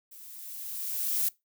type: noise with level ramp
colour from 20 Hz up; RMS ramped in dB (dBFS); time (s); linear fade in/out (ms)
violet; -49 to -26; 0.11-1.29; 10
effects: noise-tail reverb RT60 0.2 s tail -22 dB re dry